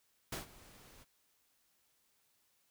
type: noise with ADSR envelope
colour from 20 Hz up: pink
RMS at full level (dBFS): -39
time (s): 0.32-1.05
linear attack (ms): 6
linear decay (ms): 130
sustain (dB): -20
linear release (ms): 29
effects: white hiss -75 dBFS RMS until 2.7 s